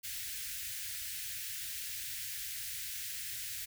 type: band-stop noise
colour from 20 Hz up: white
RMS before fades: -41 dBFS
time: 0.03-3.66 s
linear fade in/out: 20 ms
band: 130 to 1600 Hz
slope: 48 dB/octave
effects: none